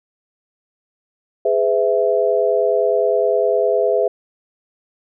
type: chord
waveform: sine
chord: E major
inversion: first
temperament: equal with one note detuned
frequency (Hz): 415.3 / 505.1 / 659.3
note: G#4 / B4 / E5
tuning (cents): 0 / +39 / 0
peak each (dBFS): -18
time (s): 1.45-4.08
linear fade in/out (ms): 5
effects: none